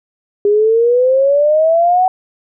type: exponential sweep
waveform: sine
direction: up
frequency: 405.1 to 754 Hz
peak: -8 dBFS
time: 0.45-2.08 s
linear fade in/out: 2 ms
effects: none